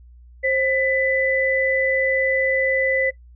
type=tone pair together; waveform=sine; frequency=529.6 / 1996 Hz; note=C5 / B6; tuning=+21 / +18 cents; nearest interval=octave + major seventh; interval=2297 cents; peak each=-20 dBFS; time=0.43-3.11 s; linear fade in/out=20 ms; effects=noise-tail reverb RT60 0.1 s tail -18 dB re dry + added 60 Hz sine -43 dBFS peak until 3.35 s